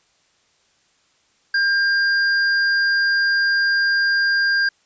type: tone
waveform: square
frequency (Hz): 1600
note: G6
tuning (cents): +35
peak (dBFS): -16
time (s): 1.54-4.69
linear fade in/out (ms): 5
effects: white hiss -61 dBFS RMS until 4.85 s + resampled to 16000 Hz